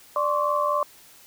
sine tone cluster, 590 / 1057 / 1141 Hz, D5 / C6 / C#6, +8 / +17 / +50 cents, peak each -25 dBFS, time 0.16-0.83 s, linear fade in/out 2 ms, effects white hiss -51 dBFS RMS until 1.26 s

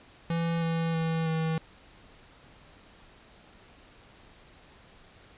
square tone with pitch steps, 167.1 / 164.99 / 162.91 / 160.85 Hz, E3 / E3 / E3 / E3, +24 / +2 / -20 / -42 cents, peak -27 dBFS, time 0.3-1.58 s, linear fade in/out 2 ms, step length 320 ms, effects pink hiss -55 dBFS RMS until 5.37 s + resampled to 8000 Hz

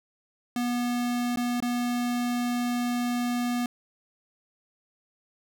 square tone with dropouts, 242.9 Hz, B3, 29 cents flat, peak -26 dBFS, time 0.56-3.66 s, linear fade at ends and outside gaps 2 ms, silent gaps 1.36-1.372 / 1.603-1.624 s, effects none

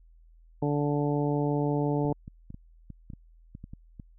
harmonic tone, 145.7 Hz, D3, 13 cents flat, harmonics 1 / 2 / 3 / 4 / 5 / 6, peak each -28 / -29 / -31 / -36 / -38 / -37 dBFS, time 0.62-2.13 s, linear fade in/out 5 ms
clicks, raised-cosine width 5 ms, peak -29 dBFS, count 12, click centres 2.051 / 2.1 / 2.279 / 2.504 / 2.544 / 2.903 / 3.102 / 3.135 / 3.551 / 3.641 / 3.735 / 3.998 s
effects added 41 Hz sine -53 dBFS peak until 4.18 s

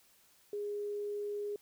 sine tone, 412.2 Hz, G#4, 13 cents flat, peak -35 dBFS, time 0.53-1.56 s, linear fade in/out 2 ms, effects white hiss -66 dBFS RMS until 1.61 s

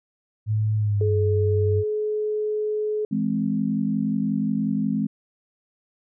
sine tone with pitch glide, 107.6 to 96.97 Hz, A2 to G2, -38 to -18 cents, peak -19 dBFS, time 0.46-1.84 s, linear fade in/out 50 ms, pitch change -180 cents, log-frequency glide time 0.76-1.18 s
sine tone, 425.3 Hz, G#4, 41 cents sharp, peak -22 dBFS, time 1.01-3.05 s, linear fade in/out 2 ms
sine chord, E augmented, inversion none, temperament equal with one note detuned, 164.81 / 210.4 / 261.6 Hz, E3 / G#3 / B#3, 0 / +23 / 0 cents, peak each -28 / -23 / -26 dBFS, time 3.11-5.07 s, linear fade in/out 10 ms
effects none

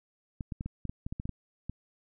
clicks, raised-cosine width 5 ms, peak -23 dBFS, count 12, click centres 0.408 / 0.522 / 0.609 / 0.66 / 0.853 / 0.895 / 1.065 / 1.125 / 1.199 / 1.255 / 1.293 / 1.696 s, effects none

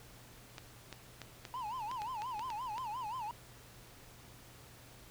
clicks, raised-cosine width 0.2 ms, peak -27 dBFS, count 10, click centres 0.582 / 0.927 / 1.217 / 1.452 / 1.914 / 2.019 / 2.22 / 2.394 / 2.503 / 2.781 s
triangle tone with vibrato, 932.3 Hz, A#5, in tune, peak -36 dBFS, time 1.54-3.31 s, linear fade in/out 0 ms, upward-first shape sine, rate 5.7 Hz, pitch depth 200 cents each way
effects added 120 Hz sine -60 dBFS peak until 5.1 s + pink hiss -57 dBFS RMS until 5.1 s

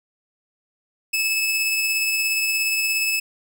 sawtooth tone with tremolo, 2605 Hz, E7, 21 cents flat, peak -15 dBFS, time 1.13-3.2 s, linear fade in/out 10 ms, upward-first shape triangle, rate 17 Hz, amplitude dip 30%, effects none

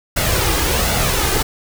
pink noise with flanger, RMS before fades -17 dBFS, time 0.16-1.43 s, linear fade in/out 10 ms, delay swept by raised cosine 1.4 to 2.5 ms, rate 1.3 Hz, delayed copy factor +0.5, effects none

